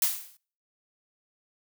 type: noise with exponential decay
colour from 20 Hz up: blue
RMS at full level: -21 dBFS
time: 0.02-0.37 s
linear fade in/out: 2 ms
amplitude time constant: 76 ms
effects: noise-tail reverb RT60 0.5 s tail -26 dB re dry